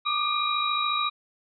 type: tone cluster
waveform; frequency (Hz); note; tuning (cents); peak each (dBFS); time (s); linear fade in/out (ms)
sine; 1166 / 1220 / 2408 / 3832; D6 / D#6 / D7 / A#7; -13 / -34 / +43 / +47; -29 / -28 / -32 / -28; 0.05-1.1; 20
effects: none